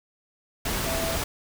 sine tone in noise, 659.3 Hz, E5, in tune, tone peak -30 dBFS, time 0.86-1.16 s, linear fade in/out 5 ms, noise pink, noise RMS -28 dBFS, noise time 0.65-1.24 s, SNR -5 dB, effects none

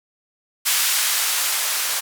violet noise with band-pass filter sweep, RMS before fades -21 dBFS, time 0.65-2.01 s, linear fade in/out 20 ms, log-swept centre 1300 to 740 Hz, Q 0.73, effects none

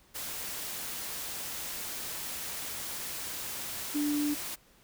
sine tone in noise, 293.7 Hz, D4, in tune, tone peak -27 dBFS, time 3.94-4.35 s, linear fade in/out 20 ms, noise white, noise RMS -38 dBFS, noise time 0.14-4.56 s, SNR +8 dB, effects pink hiss -62 dBFS RMS until 4.83 s

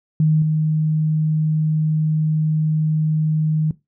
sine tone with level steps, 155.56 Hz, D#3, in tune, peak -12 / -15 dBFS, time 0.2-3.71 s, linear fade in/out 2 ms, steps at 0.42 s, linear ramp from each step 2 ms, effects noise-tail reverb RT60 0.2 s tail -18 dB re dry

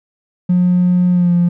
triangle tone with pitch glide, 179.2 to 174.3 Hz, F3 to F3, +45 to -3 cents, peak -6 dBFS, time 0.49-1.49 s, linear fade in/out 10 ms, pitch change -48 cents, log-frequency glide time 1.11-1.32 s, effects tanh soft clip ceiling -6 dBFS

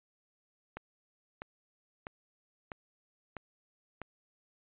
click train, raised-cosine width 0.5 ms, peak -25 dBFS, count 6, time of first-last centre 0.77-4.017 s, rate 1.54 Hz, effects resampled to 8000 Hz

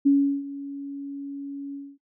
sine tone with ADSR envelope, 280 Hz, C#4, 18 cents sharp, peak -13 dBFS, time 0.05-1.98 s, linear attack 17 ms, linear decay 360 ms, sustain -18 dB, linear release 240 ms, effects noise-tail reverb RT60 0.1 s tail -19 dB re dry

